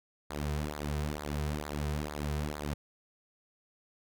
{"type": "tone with flanger", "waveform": "sawtooth", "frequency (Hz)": 74.3, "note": "D2", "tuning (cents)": 21, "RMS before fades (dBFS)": -35, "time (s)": [0.3, 2.74], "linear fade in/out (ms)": 5, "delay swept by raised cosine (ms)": [0.34, 3.64], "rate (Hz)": 2.2, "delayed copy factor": -0.8, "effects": []}